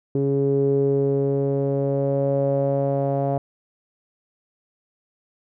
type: tone with low-pass filter sweep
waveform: sawtooth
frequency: 138.59 Hz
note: C#3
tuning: in tune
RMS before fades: -21 dBFS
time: 0.15-3.38 s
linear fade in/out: 2 ms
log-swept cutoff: 380 to 650 Hz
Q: 6.4
effects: none